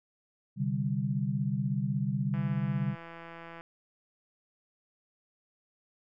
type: chord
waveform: sine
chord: C suspended second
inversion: none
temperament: just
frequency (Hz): 130.81 / 147.16 / 196.22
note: C3 / D3 / G3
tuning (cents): 0 / +4 / +2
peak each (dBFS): -32 / -32 / -32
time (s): 0.56-2.96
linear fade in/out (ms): 50
type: click train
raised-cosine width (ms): 0.5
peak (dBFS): -31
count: 213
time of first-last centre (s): 2.34-3.609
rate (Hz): 167
effects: none